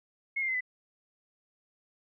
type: tone with pitch steps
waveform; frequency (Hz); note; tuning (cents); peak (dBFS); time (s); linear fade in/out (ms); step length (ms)
sine; 2168 / 2111 / 2056 / 2002; C#7 / C7 / C7 / B6; -39 / +15 / -31 / +23; -28; 0.36-0.608; 10; 62
effects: none